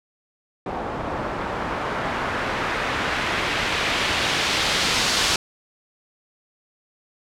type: noise with low-pass filter sweep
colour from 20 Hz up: white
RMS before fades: -24 dBFS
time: 0.66-5.36 s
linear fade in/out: 2 ms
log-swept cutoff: 770 to 5100 Hz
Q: 1
effects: none